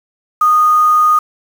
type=tone with quantisation; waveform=sine; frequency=1234 Hz; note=D#6; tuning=15 cents flat; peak=-7 dBFS; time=0.41-1.19 s; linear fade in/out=5 ms; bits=5; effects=none